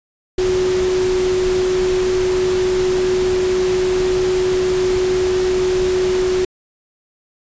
sine tone in noise, 369.4 Hz, F#4, 3 cents flat, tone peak -14 dBFS, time 0.38-6.45 s, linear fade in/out 5 ms, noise pink, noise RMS -26 dBFS, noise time 0.38-6.45 s, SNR +9 dB, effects resampled to 16000 Hz

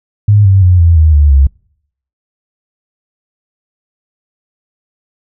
sine tone with pitch steps, 103.7 / 96.76 / 90.28 / 84.23 / 78.59 / 73.33 / 68.42 Hz, G#2 / G2 / F#2 / E2 / D#2 / D2 / C#2, -2 / -22 / -42 / +38 / +18 / -2 / -22 cents, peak -3 dBFS, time 0.28-1.47 s, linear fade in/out 5 ms, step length 170 ms, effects noise-tail reverb RT60 0.7 s tail -26 dB re dry

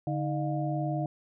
sine tone cluster, 145.8 / 315.1 / 610 / 709 Hz, D3 / D#4 / D#5 / F5, -12 / +22 / -34 / +26 cents, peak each -30 / -34 / -37 / -35 dBFS, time 0.07-1.06 s, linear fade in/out 2 ms, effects none

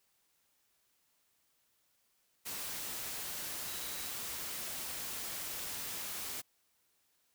sine tone in noise, 3896 Hz, B7, 24 cents flat, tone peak -51 dBFS, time 3.66-4.11 s, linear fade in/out 20 ms, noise white, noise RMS -41 dBFS, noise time 2.45-6.42 s, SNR -13 dB, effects white hiss -75 dBFS RMS until 7.34 s

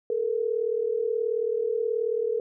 sine tone pair together, 433.2 / 471.8 Hz, A4 / A#4, -27 / +21 cents, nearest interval minor second, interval 148 cents, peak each -27 / -26 dBFS, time 0.1-2.4 s, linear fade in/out 2 ms, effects none

